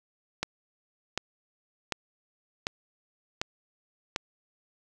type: click train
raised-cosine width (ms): 0.2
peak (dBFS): -11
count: 6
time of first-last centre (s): 0.43-4.161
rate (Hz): 1.34
effects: none